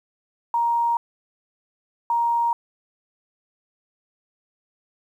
sine tone pair in turn, 938 / 938 Hz, A#5 / A#5, +11 / +11 cents, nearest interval unison, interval 0 cents, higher neither, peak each -18 dBFS, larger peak neither, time 0.54-0.97 / 2.1-2.53 s, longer neither, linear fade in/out 2 ms, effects 9-bit

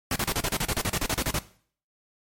pink noise bursts, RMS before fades -26 dBFS, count 16, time 0.11-1.389 s, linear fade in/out 2 ms, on 49 ms, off 33 ms, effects noise-tail reverb RT60 0.5 s tail -17 dB re dry + MP3 64 kbps

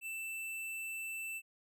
square tone, 2660 Hz, E7, 15 cents sharp, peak -40 dBFS, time 0.01-1.42 s, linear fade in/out 50 ms, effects none

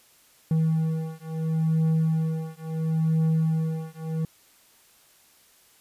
triangle beating tone pair, 159.8 / 160.53 Hz, D#3 / E3, +47 / -46 cents, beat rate 0.73 Hz, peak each -23 dBFS, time 0.51-4.25 s, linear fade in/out 2 ms, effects white hiss -58 dBFS RMS until 5.8 s + resampled to 32000 Hz

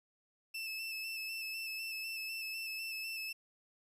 30% pulse tone with vibrato, 2637 Hz, E7, in tune, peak -36 dBFS, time 0.54-3.33 s, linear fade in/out 10 ms, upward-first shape square, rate 4 Hz, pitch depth 21 cents each way, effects resampled to 32000 Hz + 11-bit

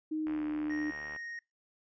sine tone with pitch glide, 311.1 to 302.1 Hz, D#4 to D4, 0 to +49 cents, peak -31 dBFS, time 0.11-0.91 s, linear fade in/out 10 ms, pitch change -51 cents, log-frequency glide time 0.25-0.43 s
click train, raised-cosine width 0.5 ms, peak -31 dBFS, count 68, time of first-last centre 0.27-1.162 s, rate 75.1 Hz
triangle tone, 1864.7 Hz, A#6, in tune, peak -38 dBFS, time 0.7-1.39 s, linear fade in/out 2 ms
effects noise-tail reverb RT60 0.2 s tail -23 dB re dry + resampled to 16000 Hz

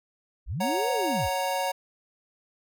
sine linear two-way sweep, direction up then down, 31.2 to 523.3 to 31.2 Hz, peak -28 dBFS, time 0.46-1.3 s, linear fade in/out 50 ms, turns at 0.91 s
square chord, F# major, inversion second, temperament equal, 554.4 / 740 / 932.3 Hz, C#5 / F#5 / A#5, 0 / 0 / 0 cents, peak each -31 dBFS, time 0.6-1.72 s, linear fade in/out 10 ms
effects none

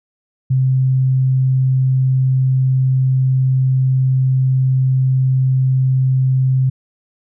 sine tone, 130.81 Hz, C3, in tune, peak -11 dBFS, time 0.5-6.7 s, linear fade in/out 10 ms, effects none

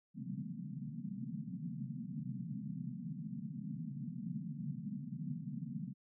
pink band-pass noise, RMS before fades -43 dBFS, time 0.14-5.94 s, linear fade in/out 50 ms, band 130 to 250 Hz, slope 96 dB/octave, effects none

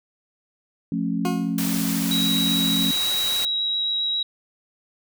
sine chord, F augmented, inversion none, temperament just, 174.61 / 218.3 / 272.8 Hz, F3 / A3 / C#4, 0 / -13 / -28 cents, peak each -26 / -26 / -26 dBFS, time 0.92-2.91 s, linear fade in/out 2 ms
20% pulse tone with exponential decay, 359.2 Hz, F4, 49 cents sharp, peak -17 dBFS, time 1.25-1.65 s, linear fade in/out 1 ms, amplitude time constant 85 ms
white noise, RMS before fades -29 dBFS, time 1.58-3.45 s, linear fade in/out 2 ms
sine tone with vibrato, 3854 Hz, B7, 43 cents flat, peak -21 dBFS, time 2.11-4.23 s, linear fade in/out 5 ms, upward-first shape triangle, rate 7.4 Hz, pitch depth 10 cents each way
effects none

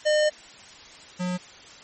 square tone pair in turn, 607 / 180.46 Hz, D#5 / F#3, -43 / -43 cents, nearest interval octave + major sixth, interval 2100 cents, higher first, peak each -19 / -26 dBFS, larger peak first, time 0.05-0.3 / 1.19-1.38 s, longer first, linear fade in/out 20 ms, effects white hiss -46 dBFS RMS until 1.83 s + MP3 32 kbps

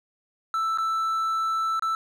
triangle tone with dropouts, 1323 Hz, E6, 6 cents sharp, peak -21 dBFS, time 0.54-1.95 s, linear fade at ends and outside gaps 1 ms, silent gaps 0.775-0.784 / 1.795-1.823 s, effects none

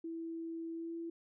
sine tone with pitch glide, 329.6 to 334 Hz, E4 to E4, 0 to +23 cents, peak -39 dBFS, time 0.04-1.1 s, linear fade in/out 5 ms, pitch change +23 cents, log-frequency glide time 0.73-0.95 s, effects none

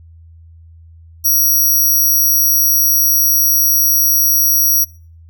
5% pulse tone, 5750 Hz, F8, 50 cents sharp, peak -4 dBFS, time 1.24-4.85 s, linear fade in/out 20 ms, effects noise-tail reverb RT60 0.4 s tail -23 dB re dry + added 82 Hz sine -38 dBFS peak until 5.29 s

